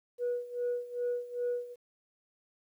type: tone with tremolo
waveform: sine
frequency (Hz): 486.6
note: B4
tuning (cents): -26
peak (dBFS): -27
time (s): 0.18-1.76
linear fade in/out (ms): 50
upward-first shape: sine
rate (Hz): 2.5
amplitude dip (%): 85
effects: tanh soft clip ceiling -26 dBFS + 11-bit